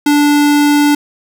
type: tone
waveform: square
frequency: 292.1 Hz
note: D4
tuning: 9 cents flat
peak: -8 dBFS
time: 0.06-0.95 s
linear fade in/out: 5 ms
effects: none